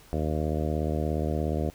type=harmonic tone; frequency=77 Hz; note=D#2; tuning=17 cents flat; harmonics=1 / 2 / 3 / 4 / 5 / 6 / 7 / 8 / 9; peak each=-29 / -32 / -34 / -35 / -36 / -37 / -37 / -38 / -39 dBFS; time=0.13-1.7 s; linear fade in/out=0 ms; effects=pink hiss -54 dBFS RMS until 1.74 s